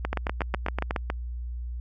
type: two click trains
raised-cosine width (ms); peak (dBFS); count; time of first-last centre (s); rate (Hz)
0.5; -12 / -12; 8 / 8; 0.13-1.101 / 0.05-0.909; 7.21 / 8.15
effects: added 60 Hz sine -31 dBFS peak until 1.8 s